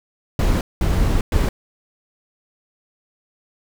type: noise bursts at uneven times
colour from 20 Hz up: brown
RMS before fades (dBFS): -17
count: 3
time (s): 0.39-0.61 / 0.81-1.21 / 1.32-1.49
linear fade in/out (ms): 2
effects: none